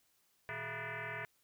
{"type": "tone with frequency modulation", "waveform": "sine", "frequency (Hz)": 156, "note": "D#3", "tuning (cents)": 5, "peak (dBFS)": -39, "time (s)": [0.49, 1.25], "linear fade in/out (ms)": 0, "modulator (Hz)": 272, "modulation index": 8, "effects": ["white hiss -74 dBFS RMS until 1.43 s"]}